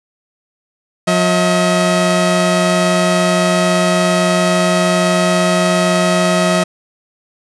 sawtooth tone pair together, 178.91 / 638 Hz, F3 / D#5, +42 / +43 cents, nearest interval octave + minor seventh, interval 2201 cents, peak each -10 dBFS, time 1.07-6.64 s, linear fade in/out 10 ms, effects resampled to 24000 Hz + 7-bit

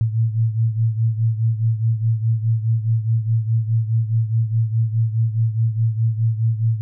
sine beating tone pair, 111.6 / 116.4 Hz, A2 / A#2, +25 / -2 cents, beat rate 4.8 Hz, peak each -17 / -22 dBFS, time 0.01-6.81 s, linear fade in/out 0 ms, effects none

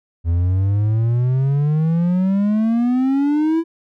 triangle exponential sweep, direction up, 82.41 to 334.8 Hz, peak -12 dBFS, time 0.24-3.64 s, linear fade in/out 50 ms, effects none

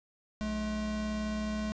square tone pair together, 60 / 213.8 Hz, B1 / A3, -49 / -49 cents, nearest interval octave + minor seventh, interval 2200 cents, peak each -40 / -33 dBFS, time 0.41-1.72 s, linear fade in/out 0 ms, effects resampled to 16000 Hz + 10-bit

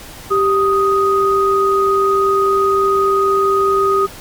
sine tone pair together, 392 / 1246.7 Hz, G4 / D#6, 0 / +3 cents, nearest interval octave + minor sixth, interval 2003 cents, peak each -14 dBFS, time 0.3-4.07 s, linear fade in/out 20 ms, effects pink hiss -35 dBFS RMS until 4.2 s + Opus 48 kbps

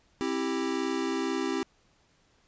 square chord, C major, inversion none, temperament equal with one note detuned, 265.6 / 329.6 / 392 Hz, C4 / E4 / G4, +26 / 0 / 0 cents, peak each -33 dBFS, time 0.21-1.63 s, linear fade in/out 0 ms, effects pink hiss -66 dBFS RMS until 2.47 s + resampled to 16000 Hz

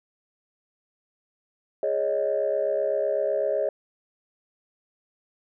sine chord, Ab suspended fourth, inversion none, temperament equal, 415.3 / 554.4 / 622.3 Hz, Ab4 / Db5 / Eb5, 0 / 0 / 0 cents, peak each -28 / -25 / -25 dBFS, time 1.83-3.69 s, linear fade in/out 2 ms, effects tanh soft clip ceiling -15 dBFS

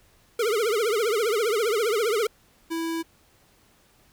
square tone with vibrato, 440 Hz, A4, in tune, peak -22 dBFS, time 0.39-2.27 s, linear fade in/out 5 ms, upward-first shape triangle, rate 15 Hz, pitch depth 190 cents each way
square tone, 329.2 Hz, E4, 2 cents flat, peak -27 dBFS, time 2.7-3.03 s, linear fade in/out 20 ms
effects pink hiss -60 dBFS RMS until 4.12 s

